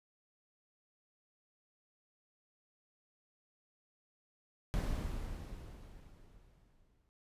brown noise with exponential decay, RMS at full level -33 dBFS, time 4.74-7.09 s, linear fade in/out 0 ms, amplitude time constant 510 ms, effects resampled to 32000 Hz

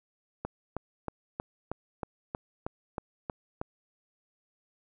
click train, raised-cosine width 1 ms, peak -19 dBFS, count 11, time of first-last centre 0.45-3.615 s, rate 3.16 Hz, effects none

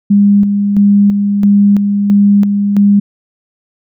sine tone with tremolo, 202.4 Hz, G#3, 44 cents flat, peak -4 dBFS, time 0.1-3 s, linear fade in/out 10 ms, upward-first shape square, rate 1.5 Hz, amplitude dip 45%, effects none

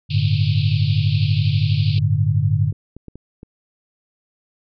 sine chord, G suspended second, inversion none, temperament just, 98 / 110.25 / 147 Hz, G2 / A2 / D3, 0 / +4 / +2 cents, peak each -19 dBFS, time 0.09-2.73 s, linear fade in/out 50 ms
white band-pass noise, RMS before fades -33 dBFS, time 0.1-1.99 s, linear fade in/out 5 ms, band 2400 to 4700 Hz, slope 96 dB/octave
clicks, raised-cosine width 3 ms, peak -24 dBFS, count 6, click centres 1.981 / 2.724 / 2.966 / 3.083 / 3.156 / 3.431 s
effects none

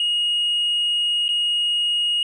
sine tone with dropouts, 2875 Hz, F7, 50 cents sharp, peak -16 dBFS, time 0-2.23 s, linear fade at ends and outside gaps 2 ms, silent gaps 1.282-1.289 s, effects tanh soft clip ceiling -16 dBFS

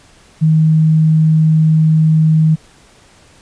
sine tone, 157.7 Hz, D#3, 24 cents sharp, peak -7 dBFS, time 0.41-2.56 s, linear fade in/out 20 ms, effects pink hiss -46 dBFS RMS until 3.41 s + resampled to 22050 Hz

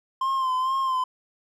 triangle tone with vibrato, 1046.5 Hz, C6, in tune, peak -20 dBFS, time 0.21-1.04 s, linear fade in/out 5 ms, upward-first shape sine, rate 2.2 Hz, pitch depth 45 cents each way, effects none

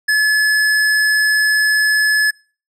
square tone, 1715 Hz, A6, 45 cents flat, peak -12 dBFS, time 0.08-2.31 s, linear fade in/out 10 ms, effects noise-tail reverb RT60 0.4 s tail -26 dB re dry + low-pass 11000 Hz 12 dB/octave

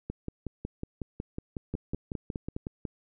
two click trains, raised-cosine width 3 ms, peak -20 / -21 dBFS, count 5 / 16, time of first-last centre 1.74-2.565 / 0.1-2.852 s, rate 4.85 / 5.45 Hz, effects none

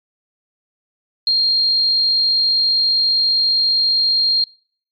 sine tone, 4215 Hz, C8, 12 cents sharp, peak -12 dBFS, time 1.27-4.44 s, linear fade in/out 2 ms, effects noise-tail reverb RT60 0.5 s tail -24 dB re dry + MP3 32 kbps

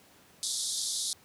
pink band-pass noise, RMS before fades -33 dBFS, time 0.43-1.13 s, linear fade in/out 0 ms, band 3500 to 11000 Hz, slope 96 dB/octave, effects pink hiss -59 dBFS RMS until 1.24 s + high-pass 100 Hz 12 dB/octave

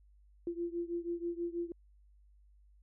sine beating tone pair, 341.1 / 347.3 Hz, F4 / F4, -41 / -10 cents, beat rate 6.2 Hz, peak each -37 / -39 dBFS, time 0.47-1.72 s, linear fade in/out 2 ms, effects added 50 Hz sine -60 dBFS peak until 2.82 s

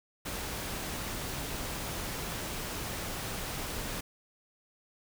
pink noise, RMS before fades -37 dBFS, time 0.25-4.01 s, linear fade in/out 10 ms, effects none

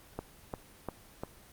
click train, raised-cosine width 1 ms, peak -21 dBFS, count 4, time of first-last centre 0.19-1.235 s, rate 2.87 Hz, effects pink hiss -56 dBFS RMS until 1.52 s + Opus 24 kbps

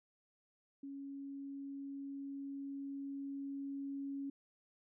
sine tone with level ramp, 277.2 Hz, C#4, in tune, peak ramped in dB -44 to -39 dBFS, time 0.83-4.3 s, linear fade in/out 5 ms, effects none

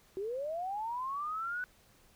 sine linear sweep, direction up, 370 to 1502 Hz, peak -34 dBFS, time 0.17-1.64 s, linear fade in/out 0 ms, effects pink hiss -64 dBFS RMS until 2.15 s

